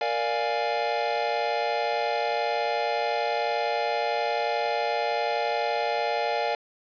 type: chord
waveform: square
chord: Bb dominant seventh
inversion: none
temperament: equal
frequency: 466.2 / 587.3 / 698.5 / 830.6 Hz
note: Bb4 / D5 / F5 / Ab5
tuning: 0 / 0 / 0 / 0 cents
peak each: -32 / -31 / -30 / -30 dBFS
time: 0.01-6.55 s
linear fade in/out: 2 ms
effects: resampled to 11025 Hz + 8-bit